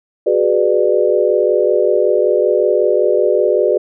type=chord; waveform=sine; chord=G# half-diminished seventh; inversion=third; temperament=equal with one note detuned; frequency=370 / 415.3 / 493.9 / 594.8 Hz; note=F#4 / G#4 / B4 / D5; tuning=0 / 0 / 0 / +22 cents; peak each=-16 dBFS; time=0.26-3.78 s; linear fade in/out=10 ms; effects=none